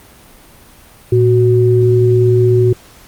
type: tone pair together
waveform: sine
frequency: 114.74 / 370 Hz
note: A#2 / F#4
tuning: -27 / 0 cents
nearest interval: octave + minor sixth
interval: 2027 cents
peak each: -10 dBFS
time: 1.12-2.73 s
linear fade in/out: 5 ms
effects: pink hiss -42 dBFS RMS until 3.07 s + Opus 32 kbps